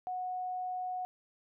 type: tone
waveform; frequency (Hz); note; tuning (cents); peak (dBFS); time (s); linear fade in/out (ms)
sine; 734; F#5; -14; -34; 0.07-1.05; 0
effects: none